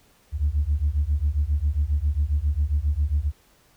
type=beating tone pair; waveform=sine; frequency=69.8 / 77.2 Hz; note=C#2 / D#2; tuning=+13 / -13 cents; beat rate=7.4 Hz; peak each=-22 dBFS; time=0.32-3.32 s; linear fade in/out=50 ms; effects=tanh soft clip ceiling -14 dBFS + pink hiss -59 dBFS RMS until 3.76 s